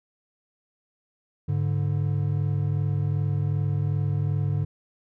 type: tone pair together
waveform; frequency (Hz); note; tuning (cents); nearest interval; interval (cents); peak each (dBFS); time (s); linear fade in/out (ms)
triangle; 102.9 / 145.52; G#2 / D3; -16 / -16; tritone; 600; -23; 1.48-4.65; 10
effects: none